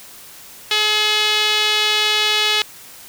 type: tone with band-pass filter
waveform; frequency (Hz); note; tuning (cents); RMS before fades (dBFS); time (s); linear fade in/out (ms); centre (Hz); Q
sawtooth; 424.8; G#4; +39; -17; 0.71-2.62; 2; 3400; 2.3
effects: white hiss -40 dBFS RMS until 3.08 s